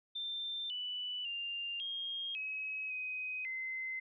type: tone with pitch steps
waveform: sine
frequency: 3575 / 2973 / 2795 / 3239 / 2553 / 2514 / 2060 Hz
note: A7 / F#7 / F7 / G#7 / D#7 / D#7 / C7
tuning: +27 / +8 / +1 / -44 / +44 / +17 / -28 cents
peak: -37 dBFS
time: 0.15-4 s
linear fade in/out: 10 ms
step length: 550 ms
effects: none